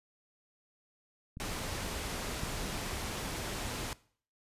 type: clicks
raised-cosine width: 5 ms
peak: -30 dBFS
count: 2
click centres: 1.371 / 2.436 s
type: low-pass noise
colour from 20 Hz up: pink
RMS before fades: -38 dBFS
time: 1.4-3.93 s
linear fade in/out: 0 ms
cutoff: 11000 Hz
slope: 12 dB/octave
effects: noise-tail reverb RT60 0.5 s tail -20 dB re dry + resampled to 32000 Hz